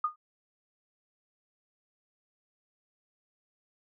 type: tone with exponential decay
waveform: sine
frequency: 1226 Hz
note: D#6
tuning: 26 cents flat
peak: -22 dBFS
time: 0.04-0.16 s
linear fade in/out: 5 ms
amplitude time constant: 25 ms
effects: none